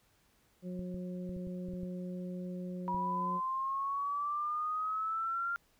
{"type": "harmonic tone", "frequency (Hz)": 180.7, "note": "F#3", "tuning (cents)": -41, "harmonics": [1, 2, 3], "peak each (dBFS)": [-38, -47, -48], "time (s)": [0.62, 3.41], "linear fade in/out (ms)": 50}
{"type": "clicks", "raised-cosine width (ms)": 5, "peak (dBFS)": -34, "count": 9, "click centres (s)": [0.793, 0.944, 1.293, 1.366, 1.471, 1.687, 1.737, 1.833, 2.946]}
{"type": "exponential sweep", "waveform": "sine", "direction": "up", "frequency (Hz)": [962, 1396.9], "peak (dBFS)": -32, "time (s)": [2.88, 5.56], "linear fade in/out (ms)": 0}
{"effects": ["pink hiss -70 dBFS RMS until 5.79 s"]}